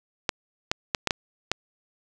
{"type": "clicks", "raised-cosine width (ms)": 0.2, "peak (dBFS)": -5, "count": 6, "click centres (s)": [0.292, 0.715, 0.948, 1.073, 1.108, 1.516], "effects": []}